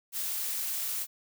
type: noise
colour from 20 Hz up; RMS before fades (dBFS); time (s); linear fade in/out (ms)
blue; -33; 0.12-1.07; 50
effects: none